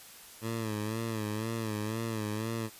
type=tone with vibrato; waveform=15% pulse; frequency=110 Hz; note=A2; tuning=in tune; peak=-26 dBFS; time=0.41-2.7 s; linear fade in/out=50 ms; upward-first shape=sine; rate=2 Hz; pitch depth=75 cents each way; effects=white hiss -51 dBFS RMS until 2.79 s + resampled to 32000 Hz